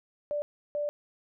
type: tone bursts at uneven times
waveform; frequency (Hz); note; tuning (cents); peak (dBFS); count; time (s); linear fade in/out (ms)
sine; 587.3; D5; 0; -28; 2; 0.31-0.42 / 0.75-0.89; 0
effects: none